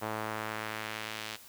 sawtooth tone with band-pass filter sweep, 108.9 Hz, A2, 17 cents flat, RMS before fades -38 dBFS, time 0.01-1.37 s, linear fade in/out 20 ms, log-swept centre 930 to 3600 Hz, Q 0.99, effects white hiss -53 dBFS RMS until 1.48 s

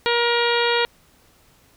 harmonic tone, 473.8 Hz, A#4, 28 cents sharp, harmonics 1 / 2 / 3 / 4 / 5 / 6 / 7 / 8 / 9, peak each -21 / -24 / -26 / -27 / -28 / -29 / -29 / -30 / -31 dBFS, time 0.06-0.85 s, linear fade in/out 0 ms, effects pink hiss -56 dBFS RMS until 1.76 s

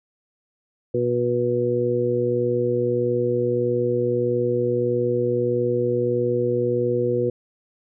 harmonic tone, 121.6 Hz, B2, 26 cents flat, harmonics 1 / 2 / 3 / 4, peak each -27 / -29 / -23 / -22 dBFS, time 0.94-7.3 s, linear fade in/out 5 ms, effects none

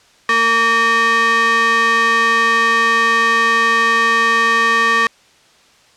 square ring-modulated tone, 343.6 Hz, F4, 28 cents flat, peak -9 dBFS, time 0.29-5.07 s, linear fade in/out 2 ms, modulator 1490 Hz, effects white hiss -50 dBFS RMS until 5.96 s + low-pass 6000 Hz 12 dB/octave

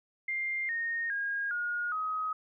sine tone with pitch steps, 2100 / 1849.4 / 1628.7 / 1434.3 / 1263.2 Hz, C7 / A#6 / G#6 / F6 / D#6, +6 / -14 / -34 / +46 / +26 cents, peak -30 dBFS, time 0.28-2.33 s, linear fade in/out 5 ms, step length 410 ms, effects none

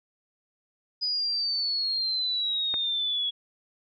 sine exponential sweep, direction down, 4978 to 3344 Hz, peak -25 dBFS, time 1.01-3.31 s, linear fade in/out 20 ms
click, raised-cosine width 0.5 ms, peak -20 dBFS, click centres 2.741 s
effects none

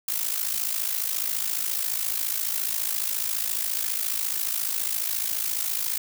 blue noise with amplitude modulation, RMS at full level -24 dBFS, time 0.08-5.98 s, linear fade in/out 5 ms, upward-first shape sine, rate 54.5 Hz, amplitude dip 75%, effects none

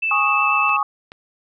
sine tone with vibrato, 2637 Hz, E7, in tune, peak -18 dBFS, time 0.02-0.77 s, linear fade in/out 10 ms, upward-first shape sine, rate 8.2 Hz, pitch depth 8 cents each way
sine chord, Ab suspended fourth, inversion none, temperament just, 830.6 / 1107.5 / 1245.9 Hz, Ab5 / Db6 / Eb6, 0 / -2 / +2 cents, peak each -24 / -20 / -21 dBFS, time 0.11-0.83 s, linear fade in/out 2 ms
clicks, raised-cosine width 0.3 ms, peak -22 dBFS, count 2, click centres 0.693 / 1.119 s
effects none

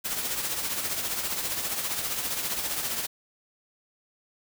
white noise with tremolo, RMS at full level -28 dBFS, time 0.04-3.07 s, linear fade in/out 20 ms, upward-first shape triangle, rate 15 Hz, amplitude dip 55%, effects none

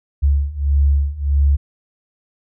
sine beating tone pair, 69.8 / 71.4 Hz, C#2 / D2, +13 / -48 cents, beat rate 1.6 Hz, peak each -17 / -15 dBFS, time 0.22-1.57 s, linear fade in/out 20 ms, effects none

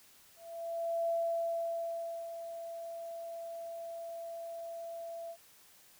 sine tone with ADSR envelope, 671 Hz, E5, 31 cents sharp, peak -29 dBFS, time 0.36-5.37 s, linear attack 730 ms, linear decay 1200 ms, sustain -11 dB, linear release 68 ms, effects white hiss -61 dBFS RMS until 5.99 s

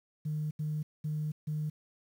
sine tone bursts at uneven times, 152.2 Hz, D#3, 38 cents flat, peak -30 dBFS, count 4, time 0.25-0.51 / 0.59-0.83 / 1.04-1.32 / 1.47-1.7 s, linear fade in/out 10 ms, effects tanh soft clip ceiling -26 dBFS + 10-bit

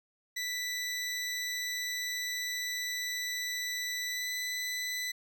20% pulse tone with pitch glide, 1977 to 1993.1 Hz, B6 to B6, +1 to +15 cents, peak -28 dBFS, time 0.36-5.12 s, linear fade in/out 10 ms, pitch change +14 cents, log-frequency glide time 4.1-4.3 s, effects none

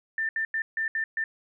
sine tone bursts at uneven times, 1787 Hz, A6, 26 cents sharp, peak -25 dBFS, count 6, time 0.18-0.29 / 0.36-0.45 / 0.54-0.62 / 0.77-0.88 / 0.95-1.04 / 1.17-1.24 s, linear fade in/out 2 ms, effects none

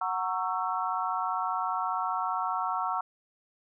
sine chord, F# dominant seventh, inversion none, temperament just, 740 / 925 / 1110 / 1332 Hz, F#5 / A#5 / C#6 / E6, 0 / -14 / +2 / +18 cents, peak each -33 dBFS, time 0.01-3.01 s, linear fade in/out 5 ms, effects none

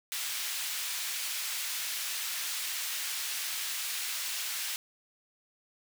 pink high-pass noise, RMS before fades -35 dBFS, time 0.12-4.76 s, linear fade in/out 0 ms, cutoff 2300 Hz, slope 12 dB/octave, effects none

